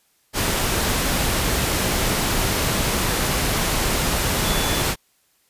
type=tone in noise; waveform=sine; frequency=3454 Hz; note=A7; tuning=33 cents flat; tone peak=-29 dBFS; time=4.42-4.84 s; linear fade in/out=50 ms; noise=pink; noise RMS=-21 dBFS; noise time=0.33-4.96 s; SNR=-11 dB; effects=white hiss -63 dBFS RMS until 5.49 s + resampled to 32000 Hz